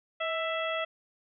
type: harmonic tone with a mistuned harmonic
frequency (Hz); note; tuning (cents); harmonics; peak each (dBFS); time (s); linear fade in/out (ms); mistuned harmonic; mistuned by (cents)
662; E5; +7; 1 / 2 / 3 / 4 / 5; -32 / -35 / -37 / -38 / -39; 0.2-0.85; 10; 1; -49
effects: none